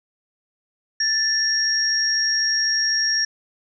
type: tone pair together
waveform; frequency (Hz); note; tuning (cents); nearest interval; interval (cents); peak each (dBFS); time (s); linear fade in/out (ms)
sine; 1760 / 5588; A6 / F8; 0 / 0; octave + minor sixth; 2000; -23 / -19; 1-3.25; 5
effects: none